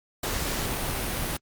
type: noise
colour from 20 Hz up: pink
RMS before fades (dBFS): -29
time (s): 0.23-1.37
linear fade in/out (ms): 5
effects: Opus 48 kbps